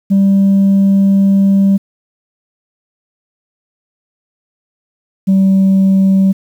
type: tone pair in turn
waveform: sine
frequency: 196 / 192.41 Hz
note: G3 / G3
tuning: 0 / -32 cents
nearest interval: unison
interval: 32 cents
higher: first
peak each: -4 dBFS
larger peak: neither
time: 0.1-1.78 / 5.27-6.33 s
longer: first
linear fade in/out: 20 ms
effects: tanh soft clip ceiling -5 dBFS + 7-bit